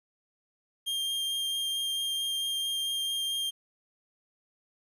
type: tone with vibrato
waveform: 45% pulse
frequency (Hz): 3200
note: G7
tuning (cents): +35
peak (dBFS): -29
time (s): 0.86-3.51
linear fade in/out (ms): 20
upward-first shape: sine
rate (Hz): 4.5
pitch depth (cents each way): 8
effects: resampled to 32000 Hz + 11-bit